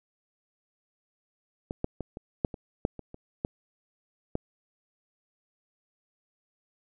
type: clicks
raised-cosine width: 2 ms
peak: -19 / -14 / -20 / -25 / -11 / -25 / -11 / -26 / -29 / -15 / -15 dBFS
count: 11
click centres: 1.709 / 1.844 / 2.007 / 2.171 / 2.448 / 2.542 / 2.851 / 2.993 / 3.144 / 3.449 / 4.354 s
effects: none